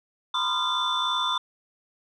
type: tone cluster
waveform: sine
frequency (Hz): 964 / 1027 / 1219 / 1378 / 3528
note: B5 / C6 / D#6 / F6 / A7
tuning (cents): -42 / -33 / -36 / -24 / +4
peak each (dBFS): -32 / -27 / -30 / -32 / -25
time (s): 0.34-1.38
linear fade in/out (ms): 5
effects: tanh soft clip ceiling -18 dBFS